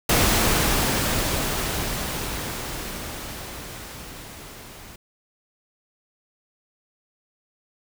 pink noise with level ramp, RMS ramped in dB -18 to -43 dBFS, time 0.09-4.96 s, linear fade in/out 5 ms, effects none

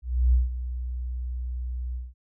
sine tone with ADSR envelope, 61.74 Hz, B1, in tune, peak -15 dBFS, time 0.02-2.14 s, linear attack 310 ms, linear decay 160 ms, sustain -13 dB, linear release 190 ms, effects none

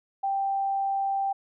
sine tone, 785 Hz, G5, 2 cents sharp, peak -24 dBFS, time 0.23-1.33 s, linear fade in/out 10 ms, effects none

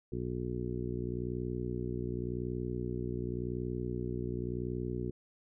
harmonic tone, 60.9 Hz, B1, 24 cents flat, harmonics 1 / 2 / 3 / 4 / 5 / 6 / 7, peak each -42 / -39 / -42 / -42 / -45 / -39 / -45 dBFS, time 0.12-5.11 s, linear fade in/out 5 ms, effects none

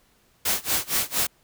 white noise with tremolo, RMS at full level -22 dBFS, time 0.45-1.27 s, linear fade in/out 5 ms, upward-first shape sine, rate 4.3 Hz, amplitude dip 95%, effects pink hiss -62 dBFS RMS until 1.43 s

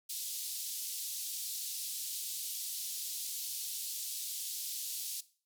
white band-pass noise, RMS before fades -40 dBFS, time 0.09-5.21 s, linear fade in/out 10 ms, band 3500 to 15000 Hz, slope 24 dB/octave, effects noise-tail reverb RT60 0.4 s tail -17 dB re dry

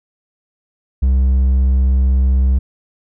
sine tone with hard clipping, 65.41 Hz, C2, in tune, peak -11 dBFS, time 1.02-2.59 s, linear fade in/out 10 ms, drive 3 dB, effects none

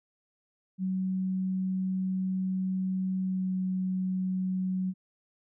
sine tone with pitch glide, 187.6 to 186.2 Hz, F#3 to F#3, +24 to +11 cents, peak -27 dBFS, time 0.78-4.94 s, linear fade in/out 50 ms, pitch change -13 cents, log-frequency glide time 3.2-3.54 s, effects none

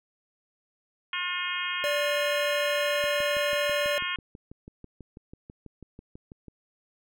harmonic tone, 357.7 Hz, F4, 41 cents sharp, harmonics 3 / 4 / 5 / 6 / 7 / 8 / 9, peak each -36 / -36 / -36 / -36 / -36 / -36 / -36 dBFS, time 1.13-4.16 s, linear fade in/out 2 ms
square tone, 583 Hz, D5, 13 cents flat, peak -27 dBFS, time 1.84-3.98 s, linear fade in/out 0 ms
click train, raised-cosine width 3 ms, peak -31 dBFS, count 22, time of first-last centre 3.04-6.483 s, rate 6.1 Hz
effects none

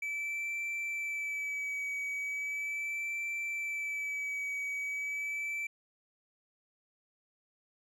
triangle tone with vibrato, 2304 Hz, D7, 34 cents flat, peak -32 dBFS, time 0.02-5.67 s, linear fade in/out 5 ms, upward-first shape sine, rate 0.38 Hz, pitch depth 26 cents each way, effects none

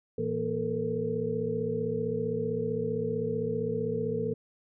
sine tone cluster, 112.5 / 166.5 / 236.2 / 438.2 / 473.7 Hz, A2 / E3 / A#3 / A4 / A#4, +39 / +18 / +23 / -7 / +28 cents, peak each -38 / -36 / -36 / -31 / -34 dBFS, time 0.18-4.34 s, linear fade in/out 5 ms, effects none

